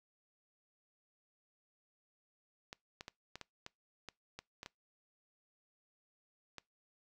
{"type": "clicks", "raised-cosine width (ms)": 0.2, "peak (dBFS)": -28, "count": 11, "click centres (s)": [2.729, 3.009, 3.081, 3.356, 3.413, 3.664, 4.087, 4.39, 4.631, 4.661, 6.583], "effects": ["noise-tail reverb RT60 0.2 s tail -24 dB re dry"]}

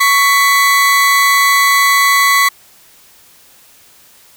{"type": "tone pair together", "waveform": "40% pulse", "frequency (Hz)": [1116.8, 1990], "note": ["C#6", "B6"], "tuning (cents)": [13, 13], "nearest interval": "minor seventh", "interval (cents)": 1000, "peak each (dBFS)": -10, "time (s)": [0, 2.49], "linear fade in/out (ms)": 10, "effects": ["white hiss -45 dBFS RMS until 4.36 s"]}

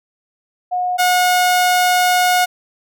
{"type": "tone pair in turn", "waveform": ["sine", "sawtooth"], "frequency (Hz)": [724, 724], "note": ["F#5", "F#5"], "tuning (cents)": [-38, -38], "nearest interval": "unison", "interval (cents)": 0, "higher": "neither", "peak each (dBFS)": [-16, -8], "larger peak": "second", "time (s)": [[0.71, 0.98], [0.98, 2.46]], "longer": "second", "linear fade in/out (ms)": 20, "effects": []}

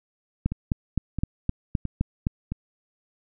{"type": "two click trains", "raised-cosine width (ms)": 5, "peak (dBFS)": [-16, -10], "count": [4, 8], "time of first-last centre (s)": [[0.52, 2.52], [0.46, 2.269]], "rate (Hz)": [1.5, 3.87], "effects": []}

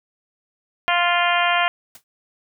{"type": "harmonic tone", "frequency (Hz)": 349.2, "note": "F4", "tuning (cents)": 0, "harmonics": [2, 3, 4, 5, 6, 7, 8, 9], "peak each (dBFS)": [-21, -23, -24, -25, -26, -26, -27, -28], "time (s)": [0.88, 1.68], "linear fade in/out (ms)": 0}
{"type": "noise with exponential decay", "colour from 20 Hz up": "white", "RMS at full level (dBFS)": -38, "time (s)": [1.95, 2.04], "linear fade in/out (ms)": 2, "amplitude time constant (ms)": 18}
{"effects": []}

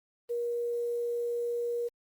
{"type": "tone with quantisation", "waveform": "sine", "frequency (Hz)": 475.4, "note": "A#4", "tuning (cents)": 34, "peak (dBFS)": -29, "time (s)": [0.29, 1.89], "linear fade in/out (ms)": 20, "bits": 9, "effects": ["Opus 24 kbps"]}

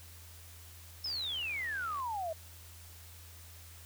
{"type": "exponential sweep", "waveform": "sine", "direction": "down", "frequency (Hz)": [5320, 622.3], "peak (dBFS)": -34, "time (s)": [1.04, 2.33], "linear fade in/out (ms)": 5}
{"type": "click train", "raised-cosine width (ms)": 0.3, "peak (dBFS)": -36, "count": 70, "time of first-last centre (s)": [1.06, 2], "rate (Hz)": 73.4}
{"effects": ["added 84 Hz sine -52 dBFS peak until 3.85 s", "white hiss -55 dBFS RMS until 3.85 s"]}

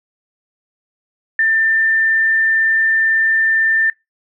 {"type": "tone", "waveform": "sine", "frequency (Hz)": 1789, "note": "A6", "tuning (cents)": 28, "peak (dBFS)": -11, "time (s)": [1.39, 3.9], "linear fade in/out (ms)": 2, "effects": ["noise-tail reverb RT60 0.2 s tail -24 dB re dry"]}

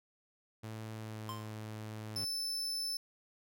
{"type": "tone with pitch glide", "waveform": "sawtooth", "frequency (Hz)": [110, 108.36], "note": ["A2", "A2"], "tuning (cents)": [0, -26], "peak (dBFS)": -38, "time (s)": [0.63, 2.25], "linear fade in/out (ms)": 10, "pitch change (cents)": -26, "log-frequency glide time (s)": [0.97, 1.3]}
{"type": "tone with exponential decay", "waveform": "square", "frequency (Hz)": 1046.5, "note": "C6", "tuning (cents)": 0, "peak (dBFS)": -39, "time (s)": [1.29, 1.61], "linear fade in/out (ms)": 1, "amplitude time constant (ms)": 69}
{"type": "tone", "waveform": "40% pulse", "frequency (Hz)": 5274, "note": "E8", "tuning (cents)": 0, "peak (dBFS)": -34, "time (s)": [2.16, 2.97], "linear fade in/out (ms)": 2}
{"effects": []}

